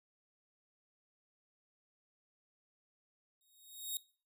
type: tone with exponential growth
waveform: 10% pulse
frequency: 3756 Hz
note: A#7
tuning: 12 cents sharp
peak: -27 dBFS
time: 3.41-3.97 s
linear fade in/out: 1 ms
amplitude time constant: 120 ms
effects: noise-tail reverb RT60 0.4 s tail -20 dB re dry